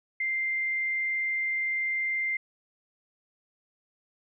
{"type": "tone", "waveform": "sine", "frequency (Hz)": 2093, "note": "C7", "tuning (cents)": 0, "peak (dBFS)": -26, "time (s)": [0.2, 2.37], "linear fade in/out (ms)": 5, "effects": []}